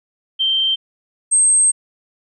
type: tone pair in turn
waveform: sine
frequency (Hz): 3136 / 8372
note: G7 / C9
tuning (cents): 0 / 0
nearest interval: octave + perfect fourth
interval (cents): 1700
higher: second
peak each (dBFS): -14 / -10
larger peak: second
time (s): 0.39-0.76 / 1.31-1.72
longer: second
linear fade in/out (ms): 20
effects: none